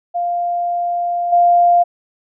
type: tone with level steps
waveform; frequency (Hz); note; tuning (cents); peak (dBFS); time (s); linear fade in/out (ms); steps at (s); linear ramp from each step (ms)
sine; 698.5; F5; 0; -16 / -8; 0.14-1.84; 20; 1.32; 10
effects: none